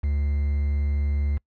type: tone with quantisation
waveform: triangle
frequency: 72.1 Hz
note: D2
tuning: 31 cents flat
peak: -19 dBFS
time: 0.03-1.38 s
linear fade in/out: 10 ms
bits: 7
effects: noise-tail reverb RT60 0.1 s tail -25 dB re dry + low-pass 2000 Hz 12 dB/octave